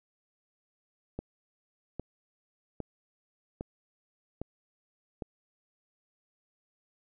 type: click train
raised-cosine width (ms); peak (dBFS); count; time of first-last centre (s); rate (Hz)
2; -22; 6; 1.19-5.222; 1.24
effects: none